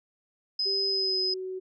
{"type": "tone", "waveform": "sine", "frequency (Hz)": 5050, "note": "D#8", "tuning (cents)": 25, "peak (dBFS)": -25, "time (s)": [0.59, 1.34], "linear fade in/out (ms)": 5}
{"type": "tone with pitch glide", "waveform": "sine", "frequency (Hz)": [392, 373.9], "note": ["G4", "F#4"], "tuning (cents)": [0, 18], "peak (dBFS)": -32, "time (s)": [0.65, 1.6], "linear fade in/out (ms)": 20, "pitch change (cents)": -82, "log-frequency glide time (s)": [0.88, 1.2]}
{"effects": []}